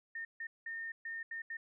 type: tone bursts at uneven times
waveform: sine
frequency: 1824 Hz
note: A#6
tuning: 38 cents flat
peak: -39 dBFS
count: 6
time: 0.15-0.25 / 0.4-0.47 / 0.66-0.92 / 1.05-1.23 / 1.31-1.42 / 1.5-1.57 s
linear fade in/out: 5 ms
effects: none